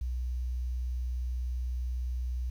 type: tone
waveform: sine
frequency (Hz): 61.74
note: B1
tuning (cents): 0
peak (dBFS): -30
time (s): 0.01-2.5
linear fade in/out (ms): 5
effects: 10-bit